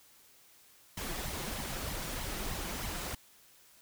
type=noise with flanger; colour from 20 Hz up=pink; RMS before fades=-38 dBFS; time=0.97-3.15 s; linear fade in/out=5 ms; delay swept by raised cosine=0.96 to 5.96 ms; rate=3.2 Hz; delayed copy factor=+0.7; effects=white hiss -61 dBFS RMS until 3.81 s